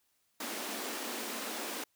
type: high-pass noise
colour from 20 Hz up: pink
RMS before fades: -39 dBFS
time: 0.4-1.84 s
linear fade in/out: 5 ms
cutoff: 210 Hz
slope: 96 dB/octave
effects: white hiss -75 dBFS RMS until 1.95 s